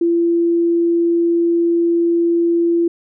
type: tone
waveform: sine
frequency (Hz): 339.6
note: F4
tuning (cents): -48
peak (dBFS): -12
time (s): 0.01-2.88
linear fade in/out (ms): 5
effects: none